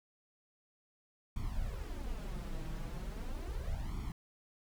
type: noise with flanger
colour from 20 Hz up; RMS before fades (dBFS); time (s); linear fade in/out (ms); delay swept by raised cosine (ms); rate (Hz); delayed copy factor
brown; -39; 1.36-4.12; 2; 0.89 to 6.29; 0.38; +0.85
effects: none